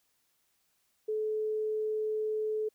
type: tone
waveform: sine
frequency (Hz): 431.4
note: A4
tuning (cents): -34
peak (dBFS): -29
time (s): 1.08-2.69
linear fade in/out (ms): 10
effects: white hiss -74 dBFS RMS until 2.74 s